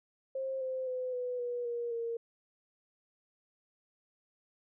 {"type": "tone with pitch steps", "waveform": "sine", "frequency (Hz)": [531, 519.2, 507.6, 496.3, 485.2, 474.4, 463.9], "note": ["C5", "C5", "B4", "B4", "B4", "A#4", "A#4"], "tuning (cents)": [25, -13, 47, 8, -31, 30, -8], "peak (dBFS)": -33, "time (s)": [0.35, 2.17], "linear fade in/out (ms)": 5, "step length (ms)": 260, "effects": []}